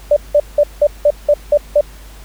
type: tone bursts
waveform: sine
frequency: 587.3 Hz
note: D5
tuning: in tune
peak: -6 dBFS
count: 8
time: 0.11-1.81 s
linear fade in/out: 5 ms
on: 55 ms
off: 180 ms
effects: added 50 Hz sine -34 dBFS peak until 2.24 s + pink hiss -42 dBFS RMS until 2.24 s